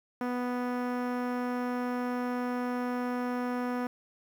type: tone with low-pass filter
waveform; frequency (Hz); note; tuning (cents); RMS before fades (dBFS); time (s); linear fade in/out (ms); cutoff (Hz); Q
sawtooth; 246.9; B3; 0; -32; 0.21-3.87; 2; 1500; 1.2
effects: 9-bit